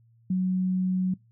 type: tone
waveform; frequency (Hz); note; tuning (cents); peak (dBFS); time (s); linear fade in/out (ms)
sine; 185.1; F#3; +1; -22; 0.3-1.14; 5
effects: noise-tail reverb RT60 0.2 s tail -24 dB re dry + added 115 Hz sine -57 dBFS peak until 1.31 s